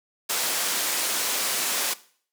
white low-pass noise, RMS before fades -26 dBFS, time 0.29-1.94 s, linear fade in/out 10 ms, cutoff 12000 Hz, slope 12 dB/octave, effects noise-tail reverb RT60 0.5 s tail -18 dB re dry + high-pass 300 Hz 12 dB/octave

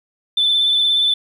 sine tone with vibrato, 3520 Hz, A7, in tune, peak -12 dBFS, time 0.37-1.14 s, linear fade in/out 5 ms, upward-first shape sine, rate 17 Hz, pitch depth 24 cents each way, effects tanh soft clip ceiling -8 dBFS + 9-bit

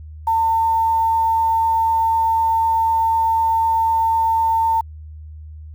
sine tone with quantisation, 902 Hz, A5, 43 cents sharp, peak -14 dBFS, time 0.27-4.81 s, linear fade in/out 5 ms, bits 7, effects added 77 Hz sine -33 dBFS peak until 5.74 s

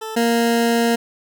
20% pulse tone pair in turn, 440 / 233.1 Hz, A4 / A#3, 0 / 0 cents, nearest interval major seventh, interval 1100 cents, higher first, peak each -22 / -10 dBFS, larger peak second, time 0.01-0.16 / 0.16-0.96 s, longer second, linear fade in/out 10 ms, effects none

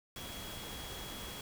sine tone in noise, 3322 Hz, G#7, in tune, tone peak -49 dBFS, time 0.16-1.41 s, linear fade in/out 2 ms, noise pink, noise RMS -45 dBFS, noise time 0.16-1.41 s, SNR -7 dB, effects none

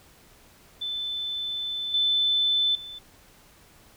sine tone with level steps, 3520 Hz, A7, in tune, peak -28 / -20 / -37 dBFS, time 0.81-2.99 s, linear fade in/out 10 ms, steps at 1.94 / 2.75 s, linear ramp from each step 2 ms, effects pink hiss -55 dBFS RMS until 3.96 s

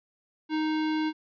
square tone, 311.1 Hz, D#4, in tune, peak -26 dBFS, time 0.49-1.13 s, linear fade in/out 50 ms, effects resampled to 11025 Hz

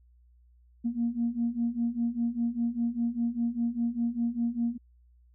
sine beating tone pair, 232.3 / 237.3 Hz, A#3 / A#3, -6 / +31 cents, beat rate 5 Hz, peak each -30 / -28 dBFS, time 0.84-4.78 s, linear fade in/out 20 ms, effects tanh soft clip ceiling -19 dBFS + added 60 Hz sine -57 dBFS peak until 5.34 s

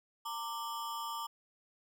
square ring-modulated tone, 1046.5 Hz, C6, in tune, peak -35 dBFS, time 0.25-1.27 s, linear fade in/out 10 ms, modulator 130 Hz, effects none

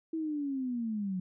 sine linear sweep, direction down, 327.4 to 179.8 Hz, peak -31 dBFS, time 0.13-1.2 s, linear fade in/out 5 ms, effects none

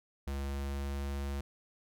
square tone with pitch glide, 69.3 to 69.82 Hz, C#2 to C#2, 0 to +13 cents, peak -35 dBFS, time 0.27-1.41 s, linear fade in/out 5 ms, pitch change +13 cents, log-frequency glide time 0.44-1.13 s, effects none

